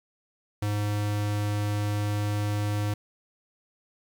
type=tone; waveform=square; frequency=103.83 Hz; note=G#2; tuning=in tune; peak=-26 dBFS; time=0.62-2.94 s; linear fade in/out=5 ms; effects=9-bit